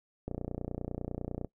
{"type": "click train", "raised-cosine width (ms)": 2, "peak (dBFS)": -22, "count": 36, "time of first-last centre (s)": [0.28, 1.447], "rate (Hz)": 30, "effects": ["noise-tail reverb RT60 0.1 s tail -20 dB re dry"]}